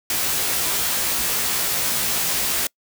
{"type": "noise with comb filter", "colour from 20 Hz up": "white", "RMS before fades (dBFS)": -22, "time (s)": [0.1, 2.67], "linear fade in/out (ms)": 2, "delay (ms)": 17, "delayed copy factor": 1, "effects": ["noise-tail reverb RT60 0.1 s tail -26 dB re dry"]}